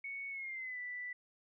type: tone with pitch glide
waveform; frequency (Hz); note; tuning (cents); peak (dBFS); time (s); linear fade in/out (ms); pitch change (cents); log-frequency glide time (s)
sine; 2219 to 1976.9; C#7 to B6; +1 to +1; -40; 0.04-1.13; 5; -200; 0.3-0.79
effects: none